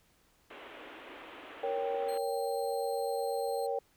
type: band-pass noise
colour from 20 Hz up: pink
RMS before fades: -49 dBFS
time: 0.5-2.18 s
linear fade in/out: 5 ms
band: 270 to 3300 Hz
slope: 48 dB/octave
type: chord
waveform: sine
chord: G diminished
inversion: first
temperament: equal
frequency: 466.2 / 554.4 / 784 Hz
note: Bb4 / Db5 / G5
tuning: 0 / 0 / 0 cents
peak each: -34 / -35 / -36 dBFS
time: 1.63-3.79 s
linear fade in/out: 5 ms
type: tone with tremolo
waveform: 20% pulse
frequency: 4186 Hz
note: C8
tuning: in tune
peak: -40 dBFS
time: 2.08-3.67 s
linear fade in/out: 10 ms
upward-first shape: triangle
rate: 20 Hz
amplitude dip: 30%
effects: pink hiss -68 dBFS RMS until 3.96 s